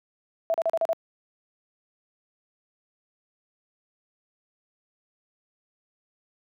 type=tone bursts; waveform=sine; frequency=659.3 Hz; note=E5; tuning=in tune; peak=-20 dBFS; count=6; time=0.5-0.93 s; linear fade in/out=0 ms; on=40 ms; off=38 ms; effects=high-pass 400 Hz 12 dB/octave